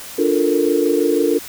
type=chord; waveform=sine; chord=Bb major seventh; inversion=first; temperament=equal; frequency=293.7 / 349.2 / 440 / 466.2 Hz; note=D4 / F4 / A4 / Bb4; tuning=0 / 0 / 0 / 0 cents; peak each=-19 dBFS; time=0.18-1.39 s; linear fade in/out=10 ms; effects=white hiss -34 dBFS RMS until 1.48 s